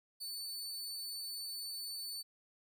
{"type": "tone", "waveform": "sawtooth", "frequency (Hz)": 4496, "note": "C#8", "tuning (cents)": 24, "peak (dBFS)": -38, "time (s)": [0.2, 2.23], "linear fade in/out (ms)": 20, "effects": ["13-bit"]}